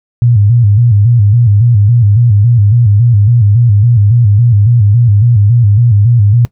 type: tone with vibrato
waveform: sine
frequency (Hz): 110.6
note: A2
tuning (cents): +9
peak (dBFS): -4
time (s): 0.22-6.45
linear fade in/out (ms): 0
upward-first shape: square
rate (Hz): 3.6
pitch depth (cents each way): 140
effects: noise-tail reverb RT60 0.1 s tail -19 dB re dry